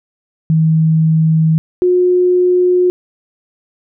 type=tone pair in turn; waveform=sine; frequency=159.6 / 360.8 Hz; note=D#3 / F#4; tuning=+44 / -44 cents; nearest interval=octave + major second; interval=1412 cents; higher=second; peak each=-8 dBFS; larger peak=neither; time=0.5-1.58 / 1.82-2.9 s; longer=neither; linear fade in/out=0 ms; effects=none